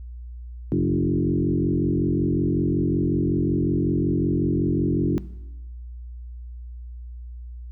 sine tone with frequency modulation, 233.1 Hz, A#3, in tune, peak -18 dBFS, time 0.72-5.18 s, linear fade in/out 0 ms, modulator 45.4 Hz, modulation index 2.9, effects noise-tail reverb RT60 1.0 s tail -18 dB re dry + added 60 Hz sine -34 dBFS peak until 7.71 s

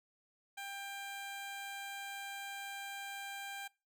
15% pulse tone, 794 Hz, G5, 22 cents sharp, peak -36 dBFS, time 0.57-3.68 s, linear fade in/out 10 ms, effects noise-tail reverb RT60 0.3 s tail -24 dB re dry

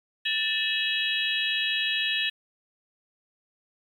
sine tone cluster, 1767 / 2588 / 2904 / 3312 / 3857 Hz, A6 / E7 / F#7 / G#7 / B7, +7 / -32 / -33 / -5 / -42 cents, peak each -30 / -30 / -31 / -30 / -33 dBFS, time 0.25-2.3 s, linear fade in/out 10 ms, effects 9-bit

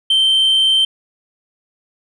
sine tone, 3118 Hz, G7, 10 cents flat, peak -8 dBFS, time 0.1-0.85 s, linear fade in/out 5 ms, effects tanh soft clip ceiling -9 dBFS

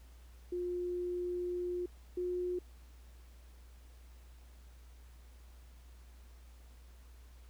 sine tone pair in turn, 355.4 / 358.7 Hz, F4 / F4, +30 / +46 cents, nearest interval unison, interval 16 cents, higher second, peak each -34 / -33 dBFS, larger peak second, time 0.52-1.86 / 2.17-2.59 s, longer first, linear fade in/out 5 ms, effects added 60 Hz sine -53 dBFS peak until 7.49 s + pink hiss -66 dBFS RMS until 7.49 s

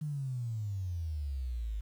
sine exponential sweep, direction down, 155.56 to 50.8 Hz, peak -33 dBFS, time 0.01-1.81 s, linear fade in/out 10 ms, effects 10-bit

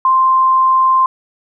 sine tone, 1046.5 Hz, C6, in tune, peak -8 dBFS, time 0.05-1.06 s, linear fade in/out 2 ms, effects none

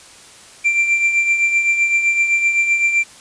triangle tone with tremolo, 2359 Hz, D7, 7 cents sharp, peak -9 dBFS, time 0.64-3.04 s, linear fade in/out 20 ms, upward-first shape triangle, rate 7.8 Hz, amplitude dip 60%, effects white hiss -42 dBFS RMS until 3.2 s + resampled to 22050 Hz

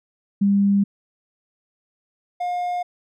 sine / triangle tone pair in turn, 200 / 712.7 Hz, G3 / F5, +35 / +35 cents, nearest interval octave + minor seventh, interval 2200 cents, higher second, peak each -14 / -20 dBFS, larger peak first, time 0.41-0.84 / 2.4-2.83 s, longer neither, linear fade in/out 10 ms, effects none

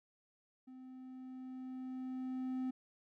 triangle tone with level ramp, 257.7 Hz, C4, 26 cents flat, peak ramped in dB -49 to -33 dBFS, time 0.67-2.71 s, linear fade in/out 10 ms, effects none

